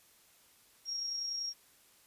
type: tone with amplitude modulation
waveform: sine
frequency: 5588 Hz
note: F8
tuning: in tune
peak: -33 dBFS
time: 0.85-1.54 s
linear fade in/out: 50 ms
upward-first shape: sine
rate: 30.4 Hz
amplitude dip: 35%
effects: white hiss -64 dBFS RMS until 2.06 s + resampled to 32000 Hz